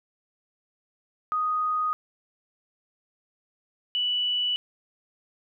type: tone pair in turn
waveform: sine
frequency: 1244.5 / 2960 Hz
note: D#6 / F#7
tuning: 0 / 0 cents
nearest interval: octave + minor third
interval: 1500 cents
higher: second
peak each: -23 / -23 dBFS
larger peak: neither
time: 1.32-1.93 / 3.95-4.56 s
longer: neither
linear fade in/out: 0 ms
effects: none